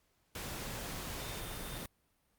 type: tone in noise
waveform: sine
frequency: 3614 Hz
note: A7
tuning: 46 cents sharp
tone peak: -52 dBFS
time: 1.2-1.83 s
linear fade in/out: 2 ms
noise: pink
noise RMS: -42 dBFS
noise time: 0.35-1.86 s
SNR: -13 dB
effects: pink hiss -75 dBFS RMS until 2.38 s + Opus 48 kbps